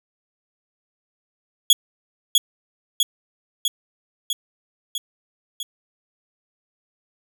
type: tone with echo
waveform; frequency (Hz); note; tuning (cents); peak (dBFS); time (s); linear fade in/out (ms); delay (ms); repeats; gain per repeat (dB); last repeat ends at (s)
sawtooth; 3353; G#7; +16; -6; 1.7-1.73; 2; 650; 6; -3; 5.63
effects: none